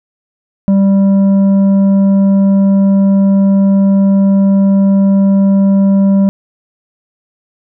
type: tone with tanh clipping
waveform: sine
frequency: 196.1 Hz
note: G3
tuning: 1 cent sharp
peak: -7 dBFS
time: 0.68-6.29 s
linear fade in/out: 0 ms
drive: 7 dB
effects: none